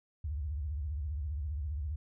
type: tone with vibrato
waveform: sine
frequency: 73.42 Hz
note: D2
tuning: in tune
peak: -33 dBFS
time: 0.24-1.96 s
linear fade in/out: 5 ms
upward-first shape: sine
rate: 15 Hz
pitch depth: 210 cents each way
effects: none